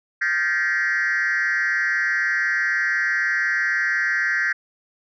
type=tone with frequency modulation; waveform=sine; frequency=1730 Hz; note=A6; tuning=30 cents flat; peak=-17 dBFS; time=0.21-4.53 s; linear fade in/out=10 ms; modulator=166 Hz; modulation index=1.5; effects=tanh soft clip ceiling -16 dBFS